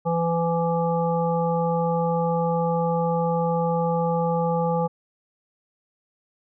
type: harmonic tone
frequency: 167.9 Hz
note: E3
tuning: 32 cents sharp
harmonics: 1 / 3 / 5 / 7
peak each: -24 / -24 / -26 / -33 dBFS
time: 0.05-4.88 s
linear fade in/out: 20 ms
effects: none